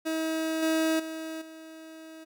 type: tone with level steps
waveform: 30% pulse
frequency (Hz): 319.8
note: D#4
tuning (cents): +48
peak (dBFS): -25 / -21 / -32 / -41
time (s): 0.05-2.25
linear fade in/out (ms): 20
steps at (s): 0.62 / 0.99 / 1.41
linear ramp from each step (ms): 10
effects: none